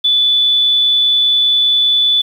sine tone, 3475 Hz, A7, 22 cents flat, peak -9 dBFS, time 0.04-2.22 s, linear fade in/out 10 ms, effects 7-bit

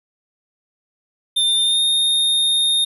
square tone with pitch glide, 3598 to 3678 Hz, A7 to A#7, +38 to -24 cents, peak -15 dBFS, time 1.36-2.85 s, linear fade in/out 10 ms, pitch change +38 cents, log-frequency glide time 1.6-1.81 s, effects none

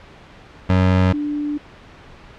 25% pulse / sine tone pair in turn, 92.7 / 294.3 Hz, F#2 / D4, +4 / +4 cents, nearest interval octave + minor sixth, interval 2000 cents, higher second, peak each -9 / -20 dBFS, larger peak first, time 0.69-1.13 / 1.13-1.58 s, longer second, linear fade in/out 10 ms, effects pink hiss -43 dBFS RMS until 2.38 s + low-pass 3000 Hz 12 dB/octave

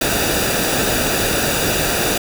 pink noise with comb filter, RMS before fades -18 dBFS, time 0.01-2.18 s, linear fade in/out 5 ms, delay 0.94 ms, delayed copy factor -0.6, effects none

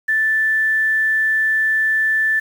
sine tone with quantisation, 1760 Hz, A6, in tune, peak -14 dBFS, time 0.08-2.4 s, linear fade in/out 10 ms, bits 7, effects none

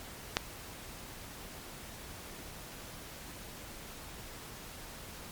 click, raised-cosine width 0.2 ms, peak -9 dBFS, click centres 0.369 s, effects pink hiss -47 dBFS RMS until 5.31 s + MP3 96 kbps

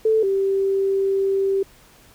sine tone pair in turn, 440 / 389.9 Hz, A4 / G4, 0 / -9 cents, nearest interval major second, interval 209 cents, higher first, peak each -14 / -17 dBFS, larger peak first, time 0.05-0.23 / 0.23-1.63 s, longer second, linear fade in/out 5 ms, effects pink hiss -51 dBFS RMS until 2.14 s

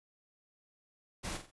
pink noise with echo, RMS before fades -39 dBFS, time 1.23-1.38 s, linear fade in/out 20 ms, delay 45 ms, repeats 3, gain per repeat -8 dB, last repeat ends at 1.515 s, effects resampled to 24000 Hz

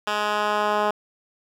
10% pulse tone with band-pass filter sweep, 209.4 Hz, G#3, 15 cents sharp, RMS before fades -23 dBFS, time 0.07-0.91 s, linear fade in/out 5 ms, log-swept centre 2000 to 840 Hz, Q 0.77, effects 8-bit

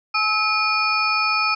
sine tone cluster, 849 / 1296 / 2442 / 4505 / 5200 Hz, G#5 / E6 / D#7 / C#8 / E8, +38 / -30 / -33 / +27 / -24 cents, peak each -29 / -21 / -21 / -29 / -27 dBFS, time 0.14-1.55 s, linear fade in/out 10 ms, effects none

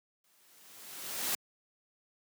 white noise with exponential growth, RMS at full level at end -31 dBFS, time 0.24-1.35 s, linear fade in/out 2 ms, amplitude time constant 240 ms, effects high-pass 150 Hz 12 dB/octave

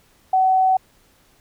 sine tone, 754 Hz, F#5, 32 cents sharp, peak -13 dBFS, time 0.33-0.77 s, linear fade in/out 5 ms, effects pink hiss -57 dBFS RMS until 1.4 s

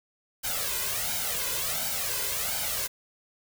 white noise with flanger, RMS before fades -30 dBFS, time 0.43-2.88 s, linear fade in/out 20 ms, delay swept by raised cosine 1.3 to 2.01 ms, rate 1.4 Hz, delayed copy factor +0.8, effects none

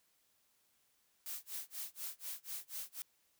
blue noise with tremolo, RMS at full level -42 dBFS, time 1.26-3.02 s, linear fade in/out 0 ms, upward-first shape sine, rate 4.1 Hz, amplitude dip 100%, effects white hiss -75 dBFS RMS until 3.39 s

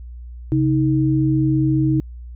sine tone pair together, 134.6 / 314.6 Hz, C3 / D#4, +49 / +19 cents, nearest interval octave + minor third, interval 1470 cents, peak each -17 dBFS, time 0.52-2 s, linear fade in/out 0 ms, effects added 60 Hz sine -32 dBFS peak until 2.35 s

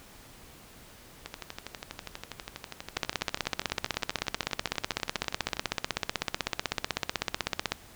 two click trains, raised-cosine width 0.2 ms, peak -19 / -9 dBFS, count 54 / 77, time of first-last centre 1.26-5.569 / 2.97-7.72 s, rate 12.3 / 16 Hz, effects pink hiss -52 dBFS RMS until 7.95 s

